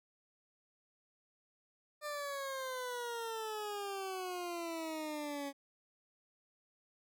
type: exponential sweep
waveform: 20% pulse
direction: down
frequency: 601 to 277.2 Hz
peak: -34 dBFS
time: 2.01-5.53 s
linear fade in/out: 50 ms
effects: none